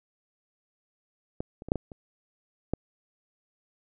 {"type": "clicks", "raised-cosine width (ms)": 2, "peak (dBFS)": [-18, -28, -25, -9, -17, -29, -13], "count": 7, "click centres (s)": [1.405, 1.621, 1.686, 1.719, 1.757, 1.918, 2.736], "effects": []}